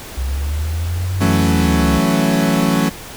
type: linear two-way sweep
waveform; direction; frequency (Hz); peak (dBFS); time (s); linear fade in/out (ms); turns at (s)
sine; up then down; 63.2 to 96.4 to 65.9; -17; 0.17-1.99; 10; 1.23
type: chord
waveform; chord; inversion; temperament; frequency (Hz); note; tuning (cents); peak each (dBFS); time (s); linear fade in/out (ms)
40% pulse; F# minor seventh; third; equal; 164.81 / 185 / 220 / 277.2; E3 / F#3 / A3 / C#4; 0 / 0 / 0 / 0; -18; 1.2-2.9; 20
effects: pink hiss -33 dBFS RMS until 3.16 s